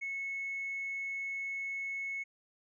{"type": "tone", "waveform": "triangle", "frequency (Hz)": 2196, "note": "C#7", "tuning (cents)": -17, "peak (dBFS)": -32, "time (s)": [0.01, 2.24], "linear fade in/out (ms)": 20, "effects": ["tanh soft clip ceiling -32 dBFS", "resampled to 16000 Hz"]}